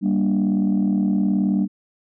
sine chord, G minor, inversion none, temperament just, 196 / 235.2 / 294 Hz, G3 / Bb3 / D4, 0 / +16 / +2 cents, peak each -17 / -22 / -22 dBFS, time 0.01-1.68 s, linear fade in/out 50 ms, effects tanh soft clip ceiling -12 dBFS

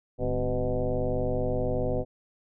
sine tone with frequency modulation, 261.6 Hz, C4, in tune, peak -24 dBFS, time 0.18-2.05 s, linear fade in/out 50 ms, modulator 119 Hz, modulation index 3.1, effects none

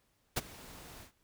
pink noise with ADSR envelope, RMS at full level -29 dBFS, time 0.36-1.12 s, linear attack 13 ms, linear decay 29 ms, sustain -22 dB, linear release 110 ms, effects pink hiss -74 dBFS RMS until 1.23 s

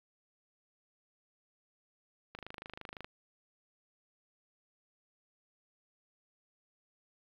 click train, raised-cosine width 0.3 ms, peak -27 dBFS, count 19, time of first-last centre 2.35-3.045 s, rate 25.9 Hz, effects low-pass 4000 Hz 12 dB/octave + 10-bit

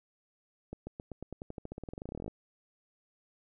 accelerating click train, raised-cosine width 2 ms, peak -27 dBFS, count 27, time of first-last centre 0.73-2.28 s, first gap 140 ms, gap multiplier 0.92, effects none

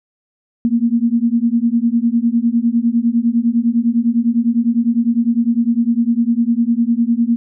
sine beating tone pair, 229.1 / 239 Hz, A#3 / A#3, -30 / +43 cents, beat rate 9.9 Hz, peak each -15 dBFS, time 0.65-7.36 s, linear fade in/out 0 ms, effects none

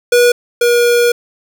square tone pair in turn, 484.5 / 478.7 Hz, B4 / A#4, -33 / +46 cents, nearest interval unison, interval 21 cents, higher first, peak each -7 / -9 dBFS, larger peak first, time 0.12-0.32 / 0.61-1.12 s, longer second, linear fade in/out 5 ms, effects none

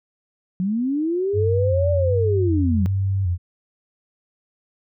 sine linear two-way sweep, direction up then down, 177.5 to 587.3 to 177.5 Hz, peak -19 dBFS, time 0.6-2.86 s, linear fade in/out 0 ms, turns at 1.91 s
sine tone with vibrato, 92.5 Hz, F#2, in tune, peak -18 dBFS, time 1.33-3.38 s, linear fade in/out 50 ms, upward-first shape square, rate 1.3 Hz, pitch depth 83 cents each way
effects none

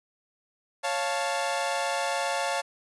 sawtooth chord, Db augmented, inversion none, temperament equal, 554.4 / 698.5 / 880 Hz, Db5 / F5 / A5, 0 / 0 / 0 cents, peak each -27 dBFS, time 0.83-2.62 s, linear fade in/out 20 ms, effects resampled to 24000 Hz + 10-bit

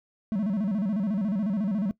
triangle tone with vibrato, 202.9 Hz, G#3, 40 cents flat, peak -22 dBFS, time 0.32-1.91 s, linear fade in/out 0 ms, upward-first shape square, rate 14 Hz, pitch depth 140 cents each way, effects noise-tail reverb RT60 0.1 s tail -19 dB re dry

